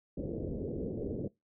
white low-pass noise, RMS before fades -37 dBFS, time 0.17-1.28 s, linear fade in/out 5 ms, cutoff 510 Hz, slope 48 dB/octave, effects noise-tail reverb RT60 0.2 s tail -23 dB re dry

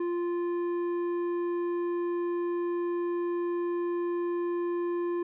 sine tone with tanh clipping, 347.7 Hz, F4, 8 cents flat, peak -29 dBFS, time 0-5.23 s, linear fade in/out 5 ms, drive 9 dB, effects none

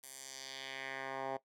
10% pulse tone with band-pass filter sweep, 134 Hz, C3, 42 cents sharp, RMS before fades -44 dBFS, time 0.03-1.37 s, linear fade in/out 5 ms, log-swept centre 11000 to 750 Hz, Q 1.6, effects noise-tail reverb RT60 0.1 s tail -17 dB re dry

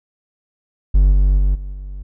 triangle tone with level steps, 48 Hz, G1, 36 cents flat, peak -6 / -8 / -10 / -23 / -25 dBFS, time 0.94-2.03 s, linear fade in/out 10 ms, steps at 1.11 / 1.37 / 1.54 / 1.72 s, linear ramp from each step 20 ms, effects none

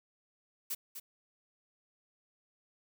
blue noise with echo, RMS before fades -36 dBFS, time 0.7-0.75 s, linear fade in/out 10 ms, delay 250 ms, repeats 1, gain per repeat -8 dB, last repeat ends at 1 s, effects none

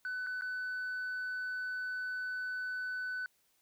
sine tone with dropouts, 1500 Hz, F#6, 23 cents sharp, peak -33 dBFS, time 0.05-3.26 s, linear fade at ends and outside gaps 1 ms, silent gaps 0.265-0.269 / 0.411-0.42 s, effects tanh soft clip ceiling -34 dBFS + white hiss -73 dBFS RMS until 3.61 s

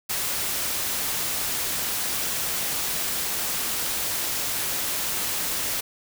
white noise, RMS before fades -27 dBFS, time 0.09-5.81 s, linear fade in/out 10 ms, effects none

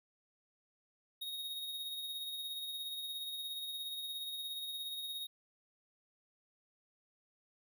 square tone with tremolo, 3750 Hz, A#7, 10 cents sharp, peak -39 dBFS, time 1.21-5.27 s, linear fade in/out 10 ms, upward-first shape sine, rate 17 Hz, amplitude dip 35%, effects none

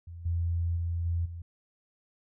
sine tone with level steps, 85 Hz, F2, 46 cents flat, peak -40 / -26 / -28 / -26 / -37 dBFS, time 0.07-1.42 s, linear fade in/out 5 ms, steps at 0.25 / 0.76 / 1.05 / 1.25 s, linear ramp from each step 10 ms, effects none

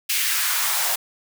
white noise with high-pass filter sweep, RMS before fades -22 dBFS, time 0.09-0.96 s, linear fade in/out 10 ms, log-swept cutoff 2400 to 680 Hz, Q 1.8, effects none

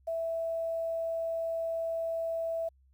sine tone with quantisation, 659.3 Hz, E5, in tune, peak -30 dBFS, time 0.07-2.69 s, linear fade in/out 10 ms, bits 10, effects added 66 Hz sine -61 dBFS peak until 2.93 s

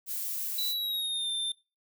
violet noise, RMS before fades -34 dBFS, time 0.06-0.75 s, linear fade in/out 50 ms
square tone with pitch glide, 3951 to 3581 Hz, B7 to A7, 0 to +30 cents, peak -30 dBFS, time 0.58-1.52 s, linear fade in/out 5 ms, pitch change -170 cents, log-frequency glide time 0.7-1.31 s
effects noise-tail reverb RT60 0.3 s tail -21 dB re dry

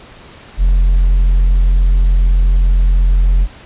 sine tone with hard clipping, 43.74 Hz, F1, 3 cents sharp, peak -8 dBFS, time 0.57-3.48 s, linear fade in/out 50 ms, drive 2 dB, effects pink hiss -38 dBFS RMS until 3.65 s + resampled to 8000 Hz

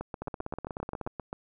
two click trains, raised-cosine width 1 ms, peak -21 / -21 dBFS, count 15 / 11, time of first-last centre 0.22-1.074 / 0.01-1.329 s, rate 16.4 / 7.58 Hz, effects none

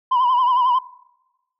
sine tone with vibrato, 1000 Hz, B5, 21 cents sharp, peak -12 dBFS, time 0.11-0.79 s, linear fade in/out 10 ms, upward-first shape triangle, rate 11 Hz, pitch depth 95 cents each way, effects noise-tail reverb RT60 1.0 s tail -22 dB re dry + tanh soft clip ceiling -12 dBFS

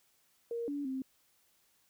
sine tone with pitch steps, 467.8 / 286.6 / 263.5 Hz, A#4 / D4 / C4, +6 / -42 / +12 cents, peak -34 dBFS, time 0.51-1.02 s, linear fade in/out 2 ms, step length 170 ms, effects white hiss -71 dBFS RMS until 1.89 s

